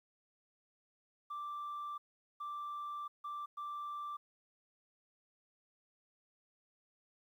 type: tone bursts at uneven times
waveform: sine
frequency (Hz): 1174.7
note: D6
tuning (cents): 0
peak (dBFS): -38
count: 4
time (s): 1.3-1.98 / 2.4-3.08 / 3.24-3.46 / 3.57-4.17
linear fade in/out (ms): 10
effects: tanh soft clip ceiling -38 dBFS + 12-bit